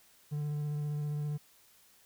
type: tone with vibrato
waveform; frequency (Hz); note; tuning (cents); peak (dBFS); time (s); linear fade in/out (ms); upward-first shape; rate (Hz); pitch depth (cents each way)
triangle; 148.1; D3; +15; -30; 0.31-1.38; 20; square; 15; 11
effects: white hiss -63 dBFS RMS until 2.05 s